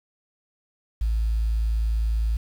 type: tone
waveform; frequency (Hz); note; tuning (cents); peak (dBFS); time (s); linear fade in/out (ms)
sine; 55; A1; 0; -19; 1.01-2.37; 5
effects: tanh soft clip ceiling -17 dBFS + 8-bit